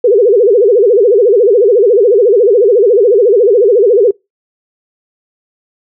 sine tone with vibrato, 440 Hz, A4, in tune, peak -4 dBFS, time 0.04-4.11 s, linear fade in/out 5 ms, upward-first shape sine, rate 14 Hz, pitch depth 230 cents each way, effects noise-tail reverb RT60 0.2 s tail -24 dB re dry

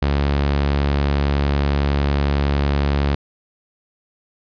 sawtooth tone, 70.9 Hz, C#2, 40 cents sharp, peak -12 dBFS, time 0.02-3.15 s, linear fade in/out 5 ms, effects resampled to 11025 Hz

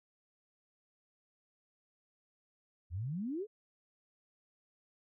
sine exponential sweep, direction up, 78.4 to 453 Hz, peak -35 dBFS, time 2.9-3.47 s, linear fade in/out 50 ms, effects none

